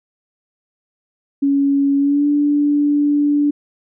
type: tone with pitch glide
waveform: sine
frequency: 279.3 to 291.2 Hz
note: C#4 to D4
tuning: +13 to -15 cents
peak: -12 dBFS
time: 1.42-3.51 s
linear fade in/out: 10 ms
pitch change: +72 cents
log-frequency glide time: 1.98-2.27 s
effects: none